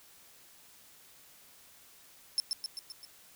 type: tone with echo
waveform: 35% pulse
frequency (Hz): 5300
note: E8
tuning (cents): +9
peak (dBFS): -23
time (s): 2.38-2.4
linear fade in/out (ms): 0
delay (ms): 130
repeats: 5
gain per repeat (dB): -4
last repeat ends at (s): 3.05
effects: white hiss -58 dBFS RMS until 3.35 s